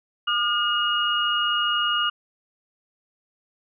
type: tone cluster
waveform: sine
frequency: 1209 / 1421 / 2872 Hz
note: D6 / F6 / F7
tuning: +50 / +30 / +48 cents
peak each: -25 / -26 / -23 dBFS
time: 0.27-2.1 s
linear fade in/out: 10 ms
effects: none